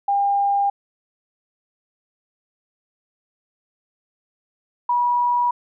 sine tone pair in turn, 802 / 969.5 Hz, G5 / B5, +39 / -32 cents, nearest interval minor third, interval 329 cents, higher second, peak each -16 dBFS, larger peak neither, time 0.08-0.7 / 4.89-5.51 s, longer neither, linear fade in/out 5 ms, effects none

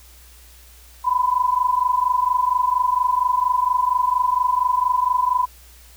sine tone pair together, 987.8 / 1012.1 Hz, B5 / B5, 0 / +42 cents, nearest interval unison, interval 42 cents, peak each -19 dBFS, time 1.04-5.46 s, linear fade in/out 20 ms, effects added 60 Hz sine -46 dBFS peak until 5.96 s + white hiss -49 dBFS RMS until 5.96 s

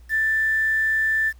sine tone with quantisation, 1768 Hz, A6, 8 cents sharp, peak -18 dBFS, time 0.09-1.33 s, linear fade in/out 50 ms, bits 7, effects added 60 Hz sine -44 dBFS peak until 1.39 s + pink hiss -61 dBFS RMS until 1.39 s

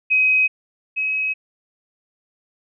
sine tone pair in turn, 2528 / 2551 Hz, D#7 / D#7, +27 / +43 cents, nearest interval unison, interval 16 cents, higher second, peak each -13 / -19 dBFS, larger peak first, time 0.1-0.48 / 0.96-1.34 s, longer neither, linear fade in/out 20 ms, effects none

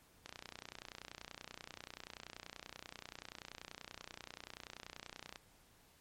click train, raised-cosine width 0.2 ms, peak -29 dBFS, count 156, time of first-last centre 0.26-5.359 s, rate 30.4 Hz, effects pink hiss -67 dBFS RMS until 6 s + MP3 64 kbps

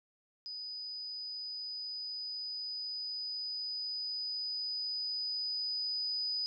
sine tone with level ramp, 4978 Hz, D#8, in tune, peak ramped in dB -40 to -32 dBFS, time 0.46-6.46 s, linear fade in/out 0 ms, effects none

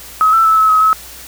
sine tone with pitch steps, 1275 / 1331 / 1308 / 1294 / 1273 / 1290 Hz, D#6 / E6 / E6 / E6 / D#6 / E6, +42 / +16 / -14 / -32 / +39 / -38 cents, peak -7 dBFS, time 0.21-0.93 s, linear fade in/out 0 ms, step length 120 ms, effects added 60 Hz sine -42 dBFS peak until 1.27 s + white hiss -34 dBFS RMS until 1.27 s

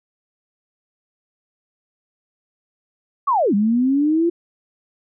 sine linear two-way sweep, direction down then up, 1173 to 196 to 347.1 Hz, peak -14 dBFS, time 3.27-4.3 s, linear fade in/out 10 ms, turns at 3.54 s, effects none

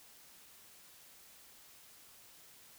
silence, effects white hiss -59 dBFS RMS until 2.78 s

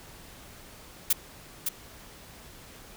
blue noise with echo, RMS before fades -22 dBFS, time 1.1-1.13 s, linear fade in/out 5 ms, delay 560 ms, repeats 1, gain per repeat -6 dB, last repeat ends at 1.69 s, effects pink hiss -49 dBFS RMS until 2.96 s

